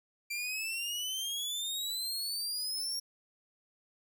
sawtooth exponential sweep, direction up, 2352 to 5600 Hz, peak -31 dBFS, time 0.3-3 s, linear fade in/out 10 ms, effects none

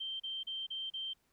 sine tone bursts, 3136 Hz, G7, in tune, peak -37 dBFS, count 5, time 0-1.136 s, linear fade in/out 10 ms, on 200 ms, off 34 ms, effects pink hiss -75 dBFS RMS until 1.32 s

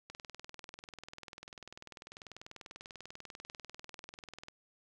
click train, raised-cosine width 0.2 ms, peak -30 dBFS, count 90, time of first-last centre 0.1-4.484 s, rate 20.3 Hz, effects none

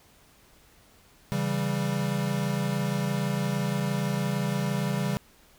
square chord, C# diminished, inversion none, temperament equal, 138.59 / 164.81 / 196 Hz, C#3 / E3 / G3, 0 / 0 / 0 cents, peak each -30 / -33 / -30 dBFS, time 1.32-5.17 s, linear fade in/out 0 ms, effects pink hiss -58 dBFS RMS until 5.58 s

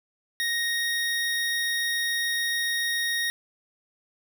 25% pulse tone, 1867 Hz, A#6, 2 cents sharp, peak -21 dBFS, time 0.4-3.3 s, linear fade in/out 0 ms, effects none

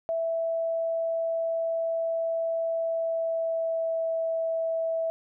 sine tone with pitch glide, 659.3 to 654.7 Hz, E5 to E5, 0 to -12 cents, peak -25 dBFS, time 0.09-5.1 s, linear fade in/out 0 ms, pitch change -12 cents, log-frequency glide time 2.77-4.08 s, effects none

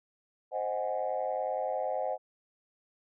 sine chord, Ab dominant seventh, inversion first, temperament equal, 523.3 / 622.3 / 740 / 830.6 Hz, C5 / Eb5 / Gb5 / Ab5, 0 / 0 / 0 / 0 cents, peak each -34 / -34 / -34 / -38 dBFS, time 0.51-2.18 s, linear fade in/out 50 ms, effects tanh soft clip ceiling -21 dBFS

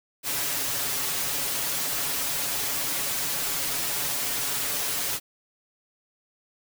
white noise with comb filter, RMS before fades -28 dBFS, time 0.23-5.2 s, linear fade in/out 50 ms, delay 7.1 ms, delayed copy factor +0.8, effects none

